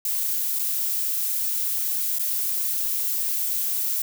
violet noise with dropouts, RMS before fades -25 dBFS, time 0.05-4.02 s, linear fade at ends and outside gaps 2 ms, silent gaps 0.589-0.593 / 2.186-2.194 s, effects none

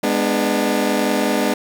20% pulse chord, G# diminished, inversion none, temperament just, 207.7 / 249.2 / 299 Hz, G#3 / B3 / D4, 0 / +16 / +31 cents, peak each -16 dBFS, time 0.03-1.54 s, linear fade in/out 5 ms, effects none

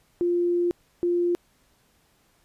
sine tone bursts at uneven times, 349.2 Hz, F4, in tune, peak -20 dBFS, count 2, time 0.21-0.71 / 1.03-1.35 s, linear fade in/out 0 ms, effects pink hiss -64 dBFS RMS until 2.44 s + resampled to 32000 Hz

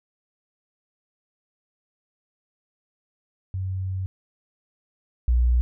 sine tone pair in turn, 94.2 / 60.46 Hz, F#2 / B1, +32 / -36 cents, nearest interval minor sixth, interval 768 cents, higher first, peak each -25 / -16 dBFS, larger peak second, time 3.54-4.06 / 5.28-5.61 s, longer first, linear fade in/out 0 ms, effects none

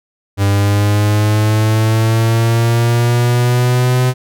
45% pulse linear sweep, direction up, 99.2 to 127.4 Hz, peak -10 dBFS, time 0.37-4.14 s, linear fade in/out 50 ms, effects none

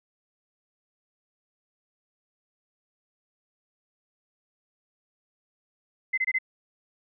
sine tone bursts, 2057 Hz, C7, 30 cents flat, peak -22 dBFS, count 4, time 6.13-6.387 s, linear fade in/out 10 ms, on 47 ms, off 23 ms, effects none

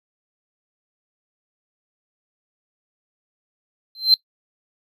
triangle tone with exponential growth, 4115 Hz, C8, 30 cents flat, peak -4 dBFS, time 3.95-4.14 s, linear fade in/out 1 ms, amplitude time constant 41 ms, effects noise-tail reverb RT60 0.1 s tail -24 dB re dry + tanh soft clip ceiling -4 dBFS

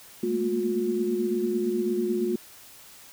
sine tone cluster, 210.6 / 227.1 / 236.1 / 359 Hz, G#3 / A#3 / A#3 / F4, +24 / -45 / +22 / +48 cents, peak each -32 / -31 / -34 / -25 dBFS, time 0.23-2.36 s, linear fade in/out 5 ms, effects white hiss -49 dBFS RMS until 3.12 s

